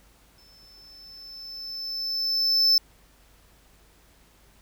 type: tone with exponential growth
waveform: triangle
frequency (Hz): 5274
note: E8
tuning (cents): 0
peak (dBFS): -14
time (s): 0.38-2.78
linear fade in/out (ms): 2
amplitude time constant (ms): 520
effects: added 50 Hz sine -59 dBFS peak until 4.61 s + pink hiss -59 dBFS RMS until 4.61 s